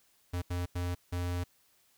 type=tone bursts at uneven times; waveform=square; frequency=88.4 Hz; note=F2; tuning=22 cents sharp; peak=-32 dBFS; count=4; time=0.33-0.42 / 0.5-0.66 / 0.75-0.95 / 1.12-1.44 s; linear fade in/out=10 ms; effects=white hiss -68 dBFS RMS until 1.97 s

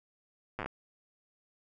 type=slowing click train; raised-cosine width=0.5 ms; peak=-21 dBFS; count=7; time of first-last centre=0.59-0.66 s; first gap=8 ms; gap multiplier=1.15; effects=none

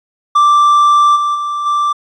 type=tone with level steps; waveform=triangle; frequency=1174.7 Hz; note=D6; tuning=in tune; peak=-4 / -10 / -14 / -9 dBFS; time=0.35-1.93 s; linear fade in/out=10 ms; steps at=1.15 / 1.34 / 1.65 s; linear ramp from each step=20 ms; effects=resampled to 22050 Hz

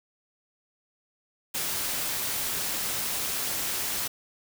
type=noise with amplitude modulation; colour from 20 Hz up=white; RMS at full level=-28 dBFS; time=1.54-4.08 s; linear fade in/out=10 ms; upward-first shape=sine; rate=223 Hz; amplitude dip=45%; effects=none

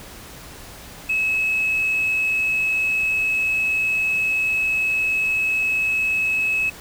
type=tone; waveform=triangle; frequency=2579 Hz; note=E7; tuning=39 cents flat; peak=-15 dBFS; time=1.09-6.7 s; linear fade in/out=10 ms; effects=tanh soft clip ceiling -15 dBFS + pink hiss -40 dBFS RMS until 6.8 s

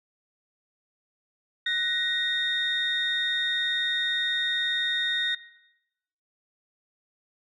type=tone cluster; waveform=sine; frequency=1487 / 1879 / 3679 Hz; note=F#6 / A#6 / A#7; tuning=+8 / +13 / -24 cents; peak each=-34 / -27 / -27 dBFS; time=1.66-5.35 s; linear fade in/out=5 ms; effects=noise-tail reverb RT60 0.9 s tail -19 dB re dry + tanh soft clip ceiling -16 dBFS

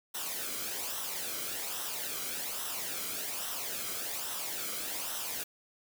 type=noise with flanger; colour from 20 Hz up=white; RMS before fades=-37 dBFS; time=0.14-5.44 s; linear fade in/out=10 ms; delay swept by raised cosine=0.43 to 1.13 ms; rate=1.2 Hz; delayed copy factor=-0.6; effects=none

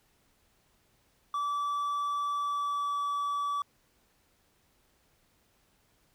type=tone with pitch glide; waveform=triangle; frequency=1156 to 1149.3 Hz; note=D6 to D6; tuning=-28 to -38 cents; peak=-27 dBFS; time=1.34-3.62 s; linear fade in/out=2 ms; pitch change=-10 cents; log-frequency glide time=2.35-3 s; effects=pink hiss -69 dBFS RMS until 6.14 s

